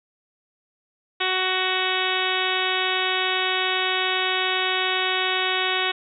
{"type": "harmonic tone", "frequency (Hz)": 372.5, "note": "F#4", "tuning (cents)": 12, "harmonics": [1, 2, 3, 4, 5, 6, 7, 8, 9, 10], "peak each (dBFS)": [-30, -30, -30, -30, -30, -30, -30, -30, -30, -30], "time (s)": [1.2, 5.92], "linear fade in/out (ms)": 10, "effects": []}